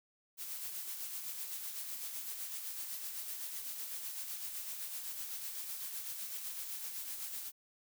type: noise with tremolo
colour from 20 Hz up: blue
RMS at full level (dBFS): -41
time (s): 0.37-7.52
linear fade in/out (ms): 50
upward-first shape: sine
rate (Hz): 7.9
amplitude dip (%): 40
effects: none